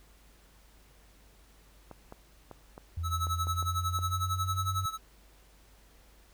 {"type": "clicks", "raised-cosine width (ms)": 1, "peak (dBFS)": -30, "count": 8, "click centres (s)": [1.913, 2.124, 2.513, 2.779, 3.269, 3.47, 3.626, 3.989]}
{"type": "tone with pitch glide", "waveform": "sine", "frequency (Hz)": [83.7, 94.49], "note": ["E2", "F#2"], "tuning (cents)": [27, 37], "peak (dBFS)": -31, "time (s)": [2.97, 4.86], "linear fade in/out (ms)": 5, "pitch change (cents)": 210, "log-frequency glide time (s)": [3.16, 4.67]}
{"type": "tone with tremolo", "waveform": "square", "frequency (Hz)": 1300, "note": "E6", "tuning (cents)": -24, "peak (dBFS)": -29, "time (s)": [3.03, 4.98], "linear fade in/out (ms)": 50, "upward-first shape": "sine", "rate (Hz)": 11, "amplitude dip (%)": 85}
{"effects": ["added 50 Hz sine -58 dBFS peak until 6.33 s", "pink hiss -62 dBFS RMS until 6.33 s"]}